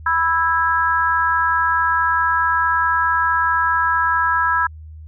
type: chord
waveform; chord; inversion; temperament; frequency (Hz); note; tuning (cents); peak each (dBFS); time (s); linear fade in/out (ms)
sine; E major; second; equal with one note detuned; 987.8 / 1318.5 / 1643.1; B5 / E6 / G#6; 0 / 0 / -19; -19; 0.06-4.67; 5
effects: added 78 Hz sine -34 dBFS peak until 5.07 s